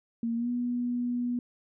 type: tone with pitch glide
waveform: sine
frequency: 231.4 to 243.5 Hz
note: A#3 to B3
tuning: -13 to -24 cents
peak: -27 dBFS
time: 0.23-1.39 s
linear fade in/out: 2 ms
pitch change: +89 cents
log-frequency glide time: 0.36-0.49 s
effects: none